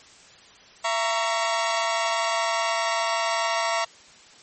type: chord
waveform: sawtooth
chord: A# diminished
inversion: second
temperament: just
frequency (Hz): 671.3 / 932.3 / 1118.8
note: E5 / A#5 / C#6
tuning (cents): +31 / 0 / +16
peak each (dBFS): -22 / -23 / -25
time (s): 0.84-3.85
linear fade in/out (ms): 10
effects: white hiss -50 dBFS RMS until 4.42 s + MP3 32 kbps